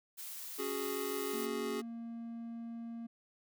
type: noise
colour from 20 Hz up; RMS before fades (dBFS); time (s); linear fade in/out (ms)
blue; -45; 0.17-1.47; 20
type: chord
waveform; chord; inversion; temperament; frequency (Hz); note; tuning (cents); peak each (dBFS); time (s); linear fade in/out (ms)
square; C# suspended fourth; none; just; 277.2 / 369.6 / 415.8; C#4 / F#4 / G#4; 0 / -2 / +2; -44 / -42 / -39; 0.58-1.82; 20
type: tone with pitch glide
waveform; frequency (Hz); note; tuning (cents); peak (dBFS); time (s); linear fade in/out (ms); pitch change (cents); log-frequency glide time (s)
triangle; 233.1 to 231.5; A#3 to A#3; 0 to -12; -39; 1.33-3.07; 10; -12; 1.58-1.88
effects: none